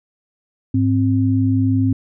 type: tone pair together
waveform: sine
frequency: 104.4 / 263.1 Hz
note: G#2 / C4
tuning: +10 / +10 cents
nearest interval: octave + major third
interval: 1600 cents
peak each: -16 dBFS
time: 0.74-1.93 s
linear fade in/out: 5 ms
effects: none